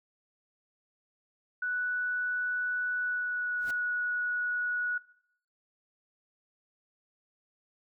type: tone with pitch glide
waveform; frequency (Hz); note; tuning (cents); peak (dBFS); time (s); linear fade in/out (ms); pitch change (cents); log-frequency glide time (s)
sine; 1480 to 1463.8; F#6 to F#6; 0 to -19; -29; 1.62-4.98; 5; -19; 2.95-3.71
type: noise with exponential growth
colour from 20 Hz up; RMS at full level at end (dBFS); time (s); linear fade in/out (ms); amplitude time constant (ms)
pink; -41; 3.56-3.71; 5; 32
effects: noise-tail reverb RT60 0.7 s tail -20 dB re dry